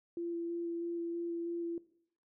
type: tone with vibrato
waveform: sine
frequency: 340 Hz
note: F4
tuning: 46 cents flat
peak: -35 dBFS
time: 0.17-1.78 s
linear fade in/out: 2 ms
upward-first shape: square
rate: 3.1 Hz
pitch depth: 9 cents each way
effects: noise-tail reverb RT60 0.7 s tail -19 dB re dry